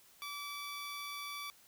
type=tone; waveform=15% pulse; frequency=1154 Hz; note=D6; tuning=31 cents flat; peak=-35 dBFS; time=0.22-1.5 s; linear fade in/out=0 ms; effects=white hiss -63 dBFS RMS until 1.67 s